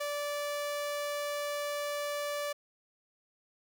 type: tone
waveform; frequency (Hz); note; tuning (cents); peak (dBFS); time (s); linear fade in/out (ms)
sawtooth; 582; D5; -16; -29; 0-2.53; 10
effects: none